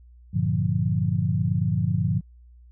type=chord; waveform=sine; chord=G minor seventh; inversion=none; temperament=equal; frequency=98 / 116.54 / 146.83 / 174.61 Hz; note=G2 / Bb2 / D3 / F3; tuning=0 / 0 / 0 / 0 cents; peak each=-26 dBFS; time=0.33-2.21 s; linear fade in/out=20 ms; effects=added 60 Hz sine -47 dBFS peak until 2.71 s